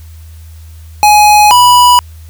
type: tone pair in turn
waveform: square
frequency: 838 / 981.8 Hz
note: G#5 / B5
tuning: +15 / -10 cents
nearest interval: minor third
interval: 275 cents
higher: second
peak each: -3 dBFS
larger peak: neither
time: 1.03-1.51 / 1.51-1.99 s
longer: neither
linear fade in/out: 0 ms
effects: added 80 Hz sine -29 dBFS peak until 2.29 s + white hiss -45 dBFS RMS until 2.29 s